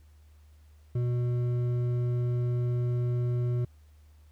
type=tone with hard clipping; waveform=triangle; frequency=122 Hz; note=B2; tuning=21 cents flat; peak=-27 dBFS; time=0.95-3.65 s; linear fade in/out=5 ms; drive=11 dB; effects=added 75 Hz sine -53 dBFS peak until 4.31 s + pink hiss -69 dBFS RMS until 4.31 s